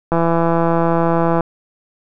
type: click train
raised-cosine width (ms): 1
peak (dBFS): -3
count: 216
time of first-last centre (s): 0.12-1.407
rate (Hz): 167
effects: none